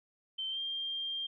sine tone with pitch glide, 3106 to 3190 Hz, G7 to G7, -17 to +30 cents, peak -34 dBFS, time 0.38-1.27 s, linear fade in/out 10 ms, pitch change +47 cents, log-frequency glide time 0.49-0.59 s, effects none

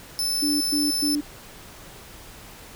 sawtooth tone, 5274 Hz, E8, in tune, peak -20 dBFS, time 0.19-1.15 s, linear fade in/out 0 ms
sine tone bursts, 293.7 Hz, D4, in tune, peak -22 dBFS, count 3, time 0.42-1.21 s, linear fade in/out 10 ms, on 190 ms, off 110 ms
effects pink hiss -44 dBFS RMS until 2.75 s

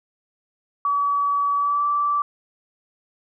sine tone with pitch glide, 1141 to 1163 Hz, C#6 to D6, +50 to -17 cents, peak -18 dBFS, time 0.85-2.22 s, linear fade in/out 2 ms, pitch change +33 cents, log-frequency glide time 1.56-1.85 s, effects none

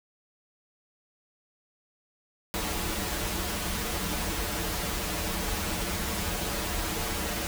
pink noise with comb filter, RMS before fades -31 dBFS, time 2.54-7.47 s, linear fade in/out 0 ms, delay 7.7 ms, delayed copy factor -0.9, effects none

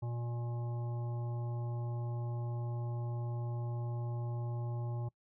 harmonic tone, 119.2 Hz, A#2, 39 cents sharp, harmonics 1 / 3 / 5 / 7 / 9, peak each -35 / -49 / -52 / -51 / -58 dBFS, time 0.02-5.09 s, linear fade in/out 10 ms, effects noise-tail reverb RT60 0.1 s tail -23 dB re dry

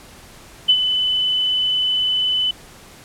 sine tone with ADSR envelope, 3008 Hz, F#7, 28 cents sharp, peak -8 dBFS, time 0.68-2.51 s, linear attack 17 ms, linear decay 62 ms, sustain -8 dB, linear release 4 ms, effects pink hiss -43 dBFS RMS until 3.04 s + low-pass 12000 Hz 12 dB/octave

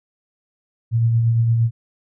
sine tone with tremolo, 115.5 Hz, A#2, 16 cents flat, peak -12 dBFS, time 0.91-1.71 s, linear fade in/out 50 ms, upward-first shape triangle, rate 8.7 Hz, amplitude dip 35%, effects none

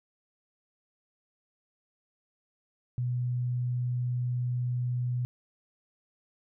sine tone, 123.47 Hz, B2, in tune, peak -27 dBFS, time 2.98-5.25 s, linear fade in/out 0 ms, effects none

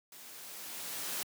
white noise with level ramp, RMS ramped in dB -52 to -36 dBFS, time 0.12-1.23 s, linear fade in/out 2 ms, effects high-pass 150 Hz 12 dB/octave

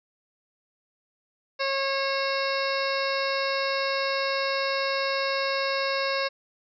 harmonic tone with a mistuned harmonic, 545 Hz, C#5, 29 cents flat, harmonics 1 / 2 / 3 / 4 / 5 / 7 / 8 / 9 / 10, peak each -28 / -31 / -33 / -34 / -35 / -36 / -37 / -38 / -38 dBFS, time 1.59-6.29 s, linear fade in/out 20 ms, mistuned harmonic 10, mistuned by -34 cents, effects none

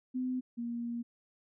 sine tone pair in turn, 254.5 / 236.2 Hz, C4 / A#3, -48 / +23 cents, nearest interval minor second, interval 129 cents, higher first, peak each -31 / -34 dBFS, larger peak first, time 0.14-0.41 / 0.57-1.03 s, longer second, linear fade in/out 20 ms, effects none

